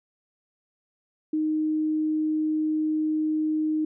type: tone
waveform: sine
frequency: 310 Hz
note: D#4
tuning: 6 cents flat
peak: -22 dBFS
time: 1.33-3.85 s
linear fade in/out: 5 ms
effects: none